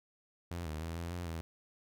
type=tone with pitch steps; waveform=sawtooth; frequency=86.4 / 77.3 / 82.5 / 85 / 87.8 / 82 Hz; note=F2 / D#2 / E2 / F2 / F2 / E2; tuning=-18 / -11 / +2 / -46 / +10 / -9 cents; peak=-34 dBFS; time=0.51-1.41 s; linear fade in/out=0 ms; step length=150 ms; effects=none